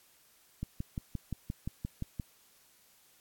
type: click train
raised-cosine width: 5 ms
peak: -23 dBFS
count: 10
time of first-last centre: 0.63-2.198 s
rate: 5.74 Hz
effects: white hiss -64 dBFS RMS until 3.2 s + AAC 64 kbps